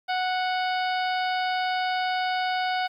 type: harmonic tone with a mistuned harmonic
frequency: 738 Hz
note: F#5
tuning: 5 cents flat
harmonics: 1 / 2 / 3 / 4 / 5 / 6 / 7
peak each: -25 / -31 / -35 / -37 / -39 / -41 / -42 dBFS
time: 0.08-2.88 s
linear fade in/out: 20 ms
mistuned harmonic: 7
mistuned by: -92 cents
effects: 10-bit